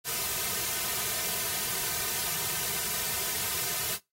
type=noise with comb filter; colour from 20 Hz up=white; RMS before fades=-31 dBFS; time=0.04-3.99 s; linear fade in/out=50 ms; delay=3.6 ms; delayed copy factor=-1; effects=noise-tail reverb RT60 0.2 s tail -22 dB re dry + AAC 48 kbps